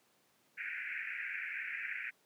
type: band-pass noise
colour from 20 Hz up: white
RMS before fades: -41 dBFS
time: 0.57-2.11 s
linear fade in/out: 20 ms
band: 1500 to 2500 Hz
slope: 96 dB/octave
effects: pink hiss -71 dBFS RMS until 2.25 s + high-pass 200 Hz 12 dB/octave